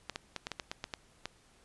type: clicks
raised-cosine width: 0.2 ms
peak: -19 dBFS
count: 10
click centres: 0.097 / 0.159 / 0.363 / 0.469 / 0.517 / 0.598 / 0.715 / 0.841 / 0.938 / 1.256 s
effects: pink hiss -64 dBFS RMS until 1.64 s + resampled to 24000 Hz